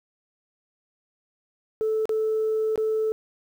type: tone with dropouts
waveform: sine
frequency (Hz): 437.4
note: A4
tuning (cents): -10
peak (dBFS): -20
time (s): 1.81-3.12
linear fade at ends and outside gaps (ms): 0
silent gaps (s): 2.055-2.093 / 2.758-2.777
effects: tanh soft clip ceiling -18 dBFS + 9-bit